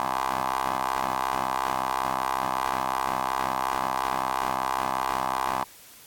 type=ring-modulated tone; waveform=15% pulse; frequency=65.41 Hz; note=C2; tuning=in tune; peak=-16 dBFS; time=0-5.64 s; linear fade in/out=0 ms; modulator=947 Hz; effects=white hiss -50 dBFS RMS until 6.06 s + AAC 64 kbps